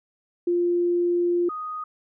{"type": "tone pair in turn", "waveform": "sine", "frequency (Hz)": [349.2, 1244.4], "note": ["F4", "D#6"], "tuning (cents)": [0, 0], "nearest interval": "octave + minor seventh", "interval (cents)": 2200, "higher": "second", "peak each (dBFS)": [-19, -29], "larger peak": "first", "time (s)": [[0.47, 1.49], [1.49, 1.84]], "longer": "first", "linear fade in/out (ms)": 5, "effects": []}